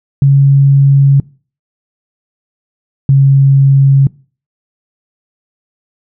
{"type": "tone pair in turn", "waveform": "sine", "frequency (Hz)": [138.59, 137.08], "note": ["C#3", "C#3"], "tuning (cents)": [0, -19], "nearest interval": "unison", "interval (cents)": 19, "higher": "first", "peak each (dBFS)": -3, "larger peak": "neither", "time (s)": [[0.22, 1.2], [3.09, 4.07]], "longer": "neither", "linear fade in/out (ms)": 2, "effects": ["noise-tail reverb RT60 0.4 s tail -23 dB re dry"]}